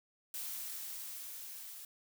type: noise with level ramp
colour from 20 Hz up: blue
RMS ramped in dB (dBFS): -41 to -49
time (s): 0.34-1.85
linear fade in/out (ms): 2
effects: none